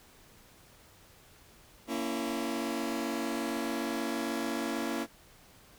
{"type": "chord", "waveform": "sawtooth", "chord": "A# diminished", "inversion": "none", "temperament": "just", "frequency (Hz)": [233.1, 279.7, 335.6], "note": ["A#3", "C#4", "E4"], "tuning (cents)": [0, 16, 31], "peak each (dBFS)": -32, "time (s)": [1.87, 5.07], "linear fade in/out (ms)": 50, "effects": ["pink hiss -58 dBFS RMS until 5.78 s"]}